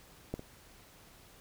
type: clicks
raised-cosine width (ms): 2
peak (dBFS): -21 / -30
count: 2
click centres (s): 0.34 / 0.394
effects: pink hiss -58 dBFS RMS until 1.4 s